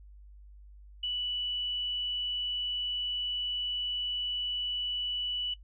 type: tone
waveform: sine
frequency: 2960 Hz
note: F#7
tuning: in tune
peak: -30 dBFS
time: 1.03-5.54 s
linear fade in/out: 5 ms
effects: noise-tail reverb RT60 0.1 s tail -18 dB re dry + added 50 Hz sine -49 dBFS peak until 5.63 s